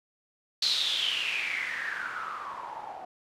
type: noise with low-pass filter sweep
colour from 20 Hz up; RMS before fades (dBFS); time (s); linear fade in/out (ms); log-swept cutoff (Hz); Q
blue; -32; 0.62-3.05; 5; 4300 to 730; 7.9
effects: none